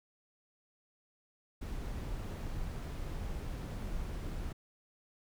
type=noise; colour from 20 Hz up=brown; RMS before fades=-39 dBFS; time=1.61-4.53 s; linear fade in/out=10 ms; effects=none